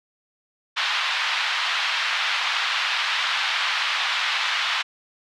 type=band-pass noise; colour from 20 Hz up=white; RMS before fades=-24 dBFS; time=0.76-4.83 s; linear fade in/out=20 ms; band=920 to 3700 Hz; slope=24 dB/octave; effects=none